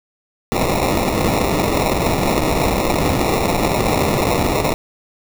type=noise with sample-and-hold; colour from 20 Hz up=white; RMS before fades=-17 dBFS; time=0.52-4.74 s; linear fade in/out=0 ms; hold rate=1575 Hz; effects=none